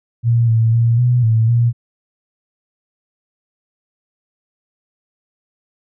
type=tone with pitch steps; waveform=sine; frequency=117.3 / 113.2 / 116.5 / 123 / 112.2 / 118.4 Hz; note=A#2 / A2 / A#2 / B2 / A2 / A#2; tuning=+11 / +50 / -1 / -7 / +34 / +27 cents; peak=-10 dBFS; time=0.23-1.73 s; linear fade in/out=50 ms; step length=250 ms; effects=none